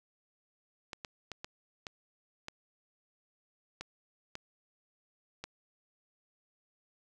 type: clicks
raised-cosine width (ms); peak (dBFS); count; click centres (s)
0.2; -23; 9; 0.932 / 1.048 / 1.317 / 1.445 / 1.868 / 2.484 / 3.81 / 4.354 / 5.44
effects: none